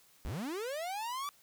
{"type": "linear sweep", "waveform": "45% pulse", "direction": "up", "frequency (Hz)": [39.38, 1174.7], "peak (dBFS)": -36, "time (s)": [0.25, 1.29], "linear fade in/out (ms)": 0, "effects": ["white hiss -64 dBFS RMS until 1.42 s"]}